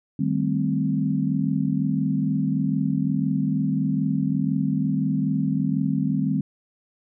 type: chord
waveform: sine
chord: A half-diminished seventh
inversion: second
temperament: equal with one note detuned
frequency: 153.69 / 196 / 220 / 261.6 Hz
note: Eb3 / G3 / A3 / C4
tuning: -21 / 0 / 0 / 0 cents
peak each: -25 / -25 / -29 / -25 dBFS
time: 0.19-6.41 s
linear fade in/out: 5 ms
effects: none